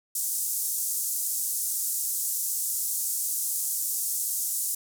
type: band-pass noise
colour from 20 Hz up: white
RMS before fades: -29 dBFS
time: 0.15-4.75 s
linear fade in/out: 5 ms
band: 6700 to 14000 Hz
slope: 24 dB/octave
effects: none